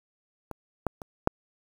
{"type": "clicks", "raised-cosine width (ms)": 1, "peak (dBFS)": [-22, -11, -25, -6], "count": 4, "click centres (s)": [0.513, 0.867, 1.018, 1.274], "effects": ["7-bit"]}